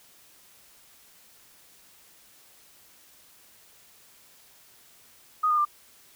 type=tone with pitch steps; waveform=sine; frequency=1244.5 / 1217.5 / 1191 Hz; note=D#6 / D#6 / D6; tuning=0 / -38 / +24 cents; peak=-20 dBFS; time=5.43-5.652 s; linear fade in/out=10 ms; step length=74 ms; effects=white hiss -56 dBFS RMS until 6.15 s